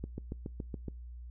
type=click train; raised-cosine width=3 ms; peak=-25 dBFS; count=7; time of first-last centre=0.04-0.883 s; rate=7.12 Hz; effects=noise-tail reverb RT60 0.3 s tail -25 dB re dry + added 60 Hz sine -43 dBFS peak until 1.3 s